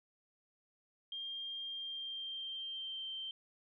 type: tone with pitch glide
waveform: sine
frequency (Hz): 3203 to 3130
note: G7 to G7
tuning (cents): +37 to -3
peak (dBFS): -40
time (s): 1.12-3.31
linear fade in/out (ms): 2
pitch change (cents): -40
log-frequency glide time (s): 1.65-3.08
effects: none